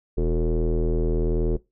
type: tone with low-pass filter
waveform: square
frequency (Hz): 40.5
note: E1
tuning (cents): -30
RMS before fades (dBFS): -22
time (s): 0.17-1.57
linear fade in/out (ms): 10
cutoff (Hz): 410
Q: 9.7
effects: noise-tail reverb RT60 0.2 s tail -19 dB re dry